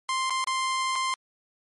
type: tone with dropouts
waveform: sawtooth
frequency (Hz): 1048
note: C6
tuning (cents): +2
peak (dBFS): -21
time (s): 0.09-1.14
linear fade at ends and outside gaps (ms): 1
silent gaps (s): 0.297-0.305 / 0.442-0.472 / 0.956-0.959
effects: MP3 48 kbps

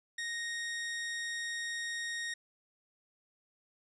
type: tone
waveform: sawtooth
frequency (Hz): 1864.7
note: A#6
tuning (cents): 0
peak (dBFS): -32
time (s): 0.18-2.34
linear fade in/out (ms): 5
effects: resampled to 22050 Hz

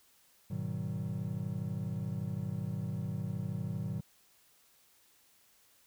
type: chord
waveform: triangle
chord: G# minor seventh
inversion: none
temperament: equal with one note detuned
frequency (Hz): 103.83 / 123.47 / 155.56 / 188.67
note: G#2 / B2 / D#3 / F#3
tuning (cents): 0 / 0 / 0 / +34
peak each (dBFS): -38 / -38 / -37 / -38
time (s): 0.5-4.01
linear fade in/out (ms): 10
effects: white hiss -66 dBFS RMS until 5.86 s

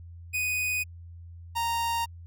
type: tone pair in turn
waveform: 45% pulse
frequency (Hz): 2489 / 928.8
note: D#7 / A#5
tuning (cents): 0 / -7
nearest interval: octave + perfect fourth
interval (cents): 1707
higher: first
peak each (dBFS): -26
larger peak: neither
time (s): 0.33-0.84 / 1.55-2.06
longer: neither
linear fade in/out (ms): 20
effects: added 85 Hz sine -42 dBFS peak until 2.26 s

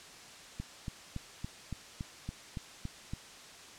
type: click train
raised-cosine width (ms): 5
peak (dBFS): -25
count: 10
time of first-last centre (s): 0.6-3.135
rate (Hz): 3.55
effects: white hiss -51 dBFS RMS until 3.78 s + low-pass 7000 Hz 12 dB/octave

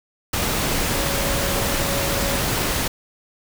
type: tone in noise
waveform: sine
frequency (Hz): 557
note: C#5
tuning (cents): +8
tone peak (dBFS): -29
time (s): 0.93-2.41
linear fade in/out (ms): 5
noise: pink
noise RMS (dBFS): -22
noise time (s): 0.33-2.88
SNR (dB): -10
effects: none

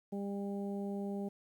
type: harmonic tone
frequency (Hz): 200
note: G3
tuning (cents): +35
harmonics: 1 / 2 / 3 / 4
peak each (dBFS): -37 / -42 / -48 / -50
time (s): 0.12-1.29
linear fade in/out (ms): 10
effects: 11-bit

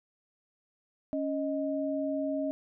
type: tone pair together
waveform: sine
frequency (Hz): 277.5 / 623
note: C#4 / D#5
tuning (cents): +2 / +2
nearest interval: octave + major second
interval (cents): 1400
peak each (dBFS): -31 / -32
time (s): 1.13-2.51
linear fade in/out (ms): 0
effects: none

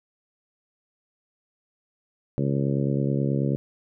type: harmonic tone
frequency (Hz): 69.3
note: C#2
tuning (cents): 0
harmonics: 2 / 3 / 4 / 5 / 6 / 7 / 8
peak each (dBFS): -24 / -28 / -30 / -32 / -34 / -35 / -36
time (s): 2.38-3.56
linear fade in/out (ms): 0
effects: none

